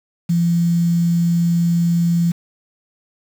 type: tone with quantisation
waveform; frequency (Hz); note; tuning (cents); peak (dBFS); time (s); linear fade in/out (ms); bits
sine; 170.6; F3; -40; -13; 0.29-2.32; 10; 6
effects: none